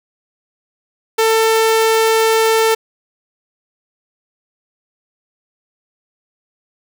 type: tone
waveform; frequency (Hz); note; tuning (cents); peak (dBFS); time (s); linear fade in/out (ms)
sawtooth; 446.1; A4; +24; -7; 1.18-2.75; 10
effects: none